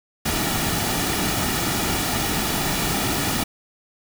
pink noise with comb filter, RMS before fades -23 dBFS, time 0.25-3.44 s, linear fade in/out 10 ms, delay 1.9 ms, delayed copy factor -0.5, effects none

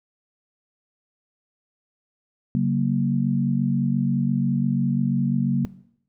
sine chord, F# major, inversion second, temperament equal with one note detuned, 138.59 / 187.25 / 233.1 Hz, C#3 / F#3 / A#3, 0 / +21 / 0 cents, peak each -23 dBFS, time 2.55-5.65 s, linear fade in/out 0 ms, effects noise-tail reverb RT60 0.7 s tail -19 dB re dry

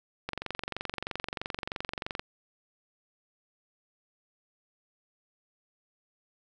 click train, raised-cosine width 0.3 ms, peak -17 dBFS, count 45, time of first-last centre 0.29-2.195 s, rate 23.1 Hz, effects none

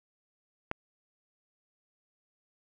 click, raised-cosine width 0.5 ms, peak -16 dBFS, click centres 0.714 s, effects none

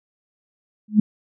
sine tone with exponential growth, 212 Hz, G#3, 36 cents sharp, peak -6 dBFS, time 0.88-1 s, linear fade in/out 5 ms, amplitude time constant 24 ms, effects none

